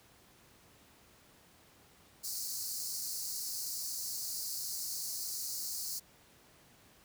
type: high-pass noise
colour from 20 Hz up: pink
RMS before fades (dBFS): -39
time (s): 2.23-6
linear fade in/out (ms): 20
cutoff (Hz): 4300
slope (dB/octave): 96
effects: pink hiss -62 dBFS RMS until 7.04 s + high-pass 60 Hz 12 dB/octave